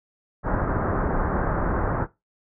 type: low-pass noise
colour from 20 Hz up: pink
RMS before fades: -24 dBFS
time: 0.43-2.07 s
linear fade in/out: 50 ms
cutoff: 1600 Hz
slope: 48 dB/octave
effects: noise-tail reverb RT60 0.2 s tail -17 dB re dry